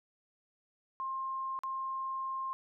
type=tone with dropouts; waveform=sine; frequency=1061 Hz; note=C6; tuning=24 cents sharp; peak=-34 dBFS; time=1-2.53 s; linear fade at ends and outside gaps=0 ms; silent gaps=1.59-1.635 s; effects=none